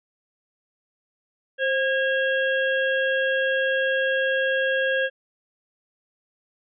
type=harmonic tone with a mistuned harmonic; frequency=545 Hz; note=C#5; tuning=29 cents flat; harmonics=1 / 3 / 5 / 6; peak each=-23 / -23 / -34 / -34 dBFS; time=1.58-5.1 s; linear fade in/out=50 ms; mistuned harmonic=1; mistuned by=-53 cents; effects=none